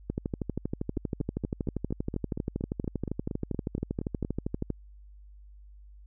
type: two click trains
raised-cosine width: 3 ms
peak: -17 / -20 dBFS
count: 59 / 15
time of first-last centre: 0.1-4.703 / 0.97-4.249 s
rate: 12.6 / 4.27 Hz
effects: added 50 Hz sine -48 dBFS peak until 6.06 s